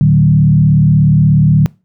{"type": "tone with frequency modulation", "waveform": "sine", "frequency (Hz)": 151.4, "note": "D#3", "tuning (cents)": -47, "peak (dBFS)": -5, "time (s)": [0.01, 1.66], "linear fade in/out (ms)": 0, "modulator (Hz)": 36.7, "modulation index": 0.95, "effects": ["noise-tail reverb RT60 0.3 s tail -24 dB re dry"]}